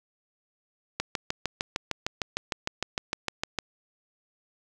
click train, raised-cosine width 0.2 ms, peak -10 dBFS, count 18, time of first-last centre 1-3.588 s, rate 6.57 Hz, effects none

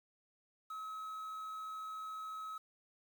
triangle tone with quantisation, 1283 Hz, E6, 47 cents flat, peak -40 dBFS, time 0.7-2.58 s, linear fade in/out 5 ms, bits 10, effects none

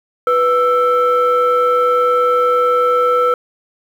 sine tone pair together, 493.9 / 1325.4 Hz, B4 / E6, 0 / +9 cents, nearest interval octave + perfect fourth, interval 1709 cents, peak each -12 dBFS, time 0.27-3.34 s, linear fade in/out 2 ms, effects tanh soft clip ceiling -6 dBFS + 7-bit

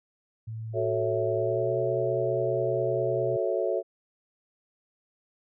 sine tone with pitch glide, 111.4 to 125.04 Hz, A2 to B2, +22 to +22 cents, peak -33 dBFS, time 0.47-3.37 s, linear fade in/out 10 ms, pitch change +200 cents, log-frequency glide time 1.34-1.78 s
sine chord, F# minor seventh, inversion none, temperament equal, 370 / 440 / 554.4 / 659.3 Hz, F#4 / A4 / C#5 / E5, 0 / 0 / 0 / 0 cents, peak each -30 dBFS, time 0.73-3.83 s, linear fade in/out 50 ms
effects none

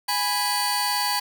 sawtooth tone cluster, 827 / 988 / 4549 Hz, G#5 / B5 / C#8, -8 / 0 / +44 cents, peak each -23 dBFS, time 0.08-1.2 s, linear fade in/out 10 ms, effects none

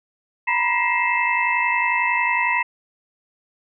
sine tone cluster, 942 / 993 / 1919 / 2102 / 2635 Hz, A#5 / B5 / A#6 / C7 / E7, +18 / +9 / +50 / +7 / -1 cents, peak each -24 dBFS, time 0.47-2.63 s, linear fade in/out 10 ms, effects none

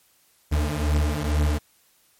40% pulse beating tone pair, 73.42 / 75.62 Hz, D2 / D#2, 0 / -49 cents, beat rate 2.2 Hz, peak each -23 / -22 dBFS, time 0.51-1.59 s, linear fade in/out 20 ms, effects white hiss -61 dBFS RMS until 2.19 s + MP3 64 kbps

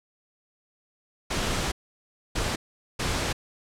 pink noise bursts at uneven times, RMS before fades -27 dBFS, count 3, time 1.3-1.72 / 2.35-2.56 / 2.99-3.33 s, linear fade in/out 10 ms, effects low-pass 8000 Hz 12 dB/octave

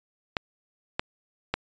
clicks, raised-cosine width 0.3 ms, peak -9 dBFS, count 3, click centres 0.368 / 0.995 / 1.54 s, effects resampled to 16000 Hz

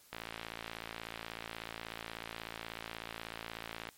click train, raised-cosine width 0.3 ms, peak -24 dBFS, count 213, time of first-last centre 0.13-3.889 s, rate 56.4 Hz, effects white hiss -62 dBFS RMS until 3.97 s + MP3 64 kbps

